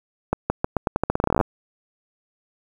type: accelerating click train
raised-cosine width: 1 ms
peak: -5 dBFS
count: 20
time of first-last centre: 0.33-1.412 s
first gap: 170 ms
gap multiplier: 0.85
effects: 7-bit